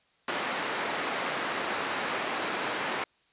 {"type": "band-pass noise", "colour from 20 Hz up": "white", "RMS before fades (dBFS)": -32, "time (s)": [0.28, 3.04], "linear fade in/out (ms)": 2, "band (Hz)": [250, 1900], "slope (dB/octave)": 12, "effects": ["white hiss -67 dBFS RMS until 3.32 s", "resampled to 8000 Hz"]}